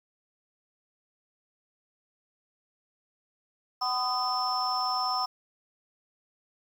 sine tone cluster, 756 / 1009 / 1241 / 5320 Hz, F#5 / B5 / D#6 / E8, +37 / +37 / -5 / +15 cents, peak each -31 dBFS, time 3.81-5.26 s, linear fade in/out 10 ms, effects tanh soft clip ceiling -18 dBFS + 9-bit

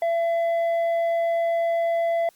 sine tone with tanh clipping, 673 Hz, E5, 36 cents sharp, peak -21 dBFS, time 0.02-2.29 s, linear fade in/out 2 ms, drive 5 dB, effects white hiss -59 dBFS RMS until 2.35 s + Opus 48 kbps

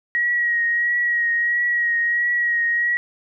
sine tone with vibrato, 1900 Hz, A#6, 33 cents sharp, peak -17 dBFS, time 0.15-2.97 s, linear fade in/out 0 ms, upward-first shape triangle, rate 1.5 Hz, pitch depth 30 cents each way, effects none

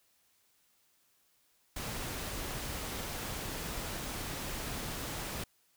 pink noise, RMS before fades -39 dBFS, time 1.76-5.44 s, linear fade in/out 5 ms, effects white hiss -71 dBFS RMS until 5.76 s

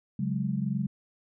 sine chord, C# suspended fourth, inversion none, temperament equal, 138.59 / 185 / 207.7 Hz, C#3 / F#3 / G#3, 0 / 0 / 0 cents, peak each -31 dBFS, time 0.19-0.87 s, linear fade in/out 5 ms, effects none

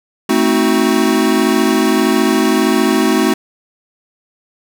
square chord, A diminished seventh, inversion none, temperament equal with one note detuned, 220 / 261.6 / 316.6 / 370 Hz, A3 / C4 / Eb4 / Gb4, 0 / 0 / +30 / 0 cents, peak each -17 dBFS, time 0.29-3.34 s, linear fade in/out 5 ms, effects none

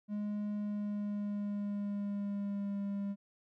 triangle tone with pitch glide, 207.7 to 200.2 Hz, G#3 to G3, 0 to +37 cents, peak -32 dBFS, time 0.08-3.16 s, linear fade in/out 50 ms, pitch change -63 cents, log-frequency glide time 0.54-2.82 s, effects none

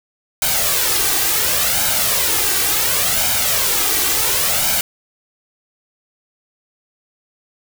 white noise with flanger, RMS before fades -17 dBFS, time 0.42-4.81 s, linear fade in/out 2 ms, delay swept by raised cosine 1.3 to 2.6 ms, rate 0.7 Hz, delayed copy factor +0.6, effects none

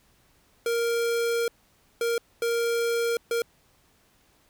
square tone bursts at uneven times, 466.8 Hz, A#4, 2 cents sharp, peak -24 dBFS, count 4, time 0.66-1.48 / 2.01-2.18 / 2.42-3.17 / 3.31-3.42 s, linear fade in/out 2 ms, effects pink hiss -63 dBFS RMS until 4.49 s

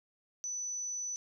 sine tone, 5980 Hz, F#8, 17 cents sharp, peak -35 dBFS, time 0.44-1.16 s, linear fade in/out 0 ms, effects none

